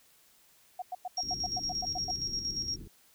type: tone bursts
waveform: sine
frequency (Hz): 732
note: F#5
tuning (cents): -19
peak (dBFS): -33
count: 11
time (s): 0.79-2.111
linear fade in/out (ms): 5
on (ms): 31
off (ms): 98
type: tone with tremolo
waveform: sine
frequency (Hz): 5588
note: F8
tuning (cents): 0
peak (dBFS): -30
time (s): 1.17-2.76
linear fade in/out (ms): 5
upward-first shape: square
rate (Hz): 8.6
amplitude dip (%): 55
type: low-pass noise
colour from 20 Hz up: pink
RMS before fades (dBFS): -45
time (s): 1.23-2.88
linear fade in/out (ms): 5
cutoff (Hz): 380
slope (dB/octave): 48
effects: white hiss -63 dBFS RMS until 3.14 s